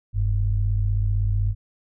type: tone pair together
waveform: sine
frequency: 44.78 / 100.7 Hz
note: F1 / G2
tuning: +44 / +47 cents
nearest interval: octave + major second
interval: 1403 cents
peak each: -22 / -21 dBFS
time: 0.13-1.55 s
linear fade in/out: 50 ms
effects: none